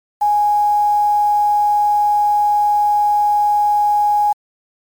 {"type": "tone with quantisation", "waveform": "sine", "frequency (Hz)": 830.6, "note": "G#5", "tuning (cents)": 0, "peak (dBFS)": -11, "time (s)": [0.21, 4.33], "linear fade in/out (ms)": 10, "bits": 6, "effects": ["MP3 96 kbps"]}